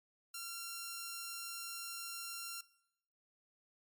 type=tone; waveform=5% pulse; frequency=1373 Hz; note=F6; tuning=30 cents flat; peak=-31 dBFS; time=0.34-2.61 s; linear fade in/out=5 ms; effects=noise-tail reverb RT60 0.8 s tail -20 dB re dry + MP3 96 kbps